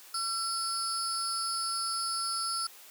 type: tone cluster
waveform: sine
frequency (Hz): 1349 / 4504 / 5110 / 10150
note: E6 / C#8 / D#8 / D#9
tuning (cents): +40 / +27 / +45 / +33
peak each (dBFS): -35 / -37 / -35 / -36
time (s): 0.14-2.67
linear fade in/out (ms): 5
effects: white hiss -52 dBFS RMS until 2.9 s + high-pass 400 Hz 12 dB/octave